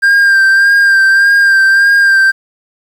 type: tone with vibrato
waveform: triangle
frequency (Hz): 1592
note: G6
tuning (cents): +26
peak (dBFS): -3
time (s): 0.02-2.32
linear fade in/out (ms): 20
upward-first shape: sine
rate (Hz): 1.7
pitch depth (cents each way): 29
effects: 7-bit